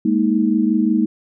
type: chord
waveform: sine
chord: Ab suspended second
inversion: none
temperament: equal with one note detuned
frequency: 207.7 / 233.1 / 315.3 Hz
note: Ab3 / Bb3 / Eb4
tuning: 0 / 0 / +23 cents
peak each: -18 / -18 / -18 dBFS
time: 0.05-1.06 s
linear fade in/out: 5 ms
effects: none